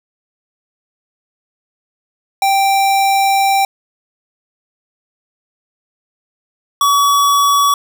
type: tone pair in turn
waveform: square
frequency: 784 / 1134.5 Hz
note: G5 / C#6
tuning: 0 / +40 cents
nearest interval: tritone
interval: 640 cents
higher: second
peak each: -11 / -10 dBFS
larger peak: second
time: 2.42-3.65 / 6.81-7.74 s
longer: first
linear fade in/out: 2 ms
effects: none